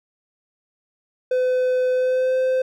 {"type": "tone with pitch glide", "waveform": "triangle", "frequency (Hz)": [507, 516.8], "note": ["B4", "C5"], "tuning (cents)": [45, -21], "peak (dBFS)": -15, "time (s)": [1.31, 2.62], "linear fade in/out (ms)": 5, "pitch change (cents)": 34, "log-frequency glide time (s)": [1.92, 2.37], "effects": []}